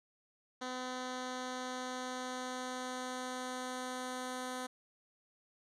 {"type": "tone with low-pass filter sweep", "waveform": "10% pulse", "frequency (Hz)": 253.8, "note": "B3", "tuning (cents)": 47, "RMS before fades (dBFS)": -41, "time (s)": [0.61, 4.67], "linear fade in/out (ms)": 10, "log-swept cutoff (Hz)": [5700, 9600], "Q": 1.3, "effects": []}